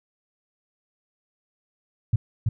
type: tone with echo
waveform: sine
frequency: 110 Hz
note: A2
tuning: in tune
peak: -15 dBFS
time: 2.13-2.16 s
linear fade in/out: 5 ms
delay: 330 ms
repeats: 1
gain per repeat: -3 dB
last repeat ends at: 2.49 s
effects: none